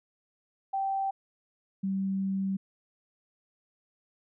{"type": "tone pair in turn", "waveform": "sine", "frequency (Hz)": [779, 193.24], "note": ["G5", "G3"], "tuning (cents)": [-11, -25], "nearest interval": "2 octaves", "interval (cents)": 2414, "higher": "first", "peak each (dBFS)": -27, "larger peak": "neither", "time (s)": [[0.73, 1.11], [1.83, 2.57]], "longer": "second", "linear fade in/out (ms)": 10, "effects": []}